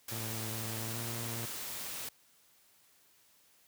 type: noise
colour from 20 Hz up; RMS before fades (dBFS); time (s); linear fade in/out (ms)
white; -41; 0.08-2.09; 5
type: tone with pitch glide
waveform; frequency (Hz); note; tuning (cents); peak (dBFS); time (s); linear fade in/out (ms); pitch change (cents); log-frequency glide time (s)
sawtooth; 111.2 to 116.06; A2 to A#2; +19 to -7; -35; 0.11-1.46; 10; +74; 0.82-1
effects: white hiss -66 dBFS RMS until 3.67 s + high-pass 60 Hz 12 dB/octave